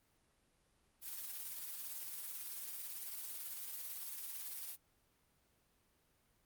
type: noise with tremolo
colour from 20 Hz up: blue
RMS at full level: -44 dBFS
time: 1.01-4.77 s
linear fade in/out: 50 ms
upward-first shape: sine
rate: 18 Hz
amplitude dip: 35%
effects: pink hiss -75 dBFS RMS until 6.45 s + Opus 32 kbps